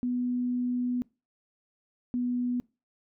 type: tone pair in turn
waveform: sine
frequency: 246.9 / 245.8 Hz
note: B3 / B3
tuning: 0 / -8 cents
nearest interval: unison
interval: 8 cents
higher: first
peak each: -26 dBFS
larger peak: neither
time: 0.03-1.02 / 2.14-2.6 s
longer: first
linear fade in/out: 0 ms
effects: noise-tail reverb RT60 0.3 s tail -24 dB re dry